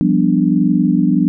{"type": "chord", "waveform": "sine", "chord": "G dominant seventh", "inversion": "third", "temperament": "equal", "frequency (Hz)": [174.61, 196, 246.9, 293.7], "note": ["F3", "G3", "B3", "D4"], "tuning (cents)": [0, 0, 0, 0], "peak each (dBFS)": -16, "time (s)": [0.01, 1.28], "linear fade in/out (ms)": 0, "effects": []}